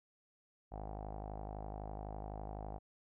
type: tone with low-pass filter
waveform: sawtooth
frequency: 51.91 Hz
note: G#1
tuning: in tune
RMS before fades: -45 dBFS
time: 0.71-2.79 s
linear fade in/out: 20 ms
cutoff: 760 Hz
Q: 5.8
effects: none